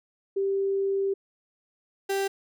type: tone pair in turn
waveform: sine / 35% pulse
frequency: 392 / 392 Hz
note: G4 / G4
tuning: 0 / 0 cents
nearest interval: unison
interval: 0 cents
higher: neither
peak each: -23 dBFS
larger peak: neither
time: 0.36-1.14 / 2.09-2.28 s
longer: first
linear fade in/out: 10 ms
effects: none